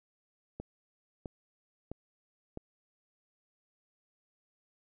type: click train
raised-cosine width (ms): 2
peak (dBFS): -26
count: 4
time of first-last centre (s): 0.6-2.574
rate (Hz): 1.52
effects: none